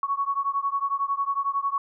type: beating tone pair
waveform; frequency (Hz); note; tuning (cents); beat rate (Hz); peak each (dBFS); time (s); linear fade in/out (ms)
sine; 1108.7 / 1119.7; C#6 / C#6; 0 / +17; 11; -26 / -27; 0.03-1.78; 2
effects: none